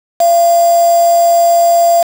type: tone with quantisation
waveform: sine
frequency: 683 Hz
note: F5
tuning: 39 cents flat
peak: -6 dBFS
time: 0.2-2.03 s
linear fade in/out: 5 ms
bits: 3
effects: none